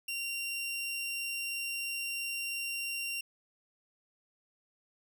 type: tone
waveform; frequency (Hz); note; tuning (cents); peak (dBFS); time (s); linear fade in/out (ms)
sawtooth; 2763; F7; -19; -31; 0.08-3.21; 5
effects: none